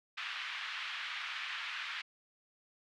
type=band-pass noise; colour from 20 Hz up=white; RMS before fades=-41 dBFS; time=0.17-2.02 s; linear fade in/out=10 ms; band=1200 to 3200 Hz; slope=24 dB/octave; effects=none